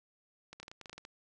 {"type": "clicks", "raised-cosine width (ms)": 0.2, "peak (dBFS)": -30, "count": 11, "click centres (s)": [0.53, 0.6, 0.63, 0.681, 0.715, 0.813, 0.858, 0.896, 0.93, 0.98, 1.051], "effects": ["resampled to 24000 Hz"]}